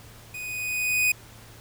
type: tone with level ramp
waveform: 45% pulse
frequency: 2489 Hz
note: D#7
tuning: in tune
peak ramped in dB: -34 to -18 dBFS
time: 0.34-1.12 s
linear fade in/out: 5 ms
effects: added 112 Hz sine -49 dBFS peak until 1.6 s + pink hiss -49 dBFS RMS until 1.6 s